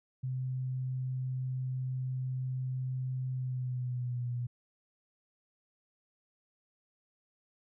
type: tone with pitch glide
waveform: sine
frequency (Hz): 129 to 121.76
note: C3 to B2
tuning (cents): -24 to -24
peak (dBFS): -32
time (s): 0.23-4.47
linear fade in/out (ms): 10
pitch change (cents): -100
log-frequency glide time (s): 3.34-4.29
effects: none